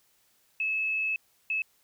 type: tone bursts at uneven times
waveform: sine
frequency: 2597 Hz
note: E7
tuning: 26 cents flat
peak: -26 dBFS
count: 2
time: 0.6-1.16 / 1.5-1.62 s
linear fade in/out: 2 ms
effects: white hiss -67 dBFS RMS until 1.83 s